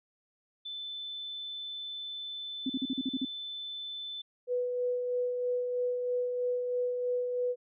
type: tone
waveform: sine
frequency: 3520 Hz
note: A7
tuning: in tune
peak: -37 dBFS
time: 0.65-4.22 s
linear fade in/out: 10 ms
type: tone bursts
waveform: sine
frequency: 261.6 Hz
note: C4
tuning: in tune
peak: -28 dBFS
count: 8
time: 2.66-3.25 s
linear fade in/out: 5 ms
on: 37 ms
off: 42 ms
type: tone with tremolo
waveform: sine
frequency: 493.9 Hz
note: B4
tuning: in tune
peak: -27 dBFS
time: 4.47-7.56 s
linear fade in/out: 50 ms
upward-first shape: sine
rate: 3.1 Hz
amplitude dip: 35%
effects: none